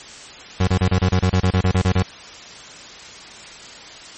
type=tone bursts; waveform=30% pulse; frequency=92.3 Hz; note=F#2; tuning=4 cents flat; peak=-11 dBFS; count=14; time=0.6-2.027 s; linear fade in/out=5 ms; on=75 ms; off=29 ms; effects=white hiss -38 dBFS RMS until 4.17 s + MP3 32 kbps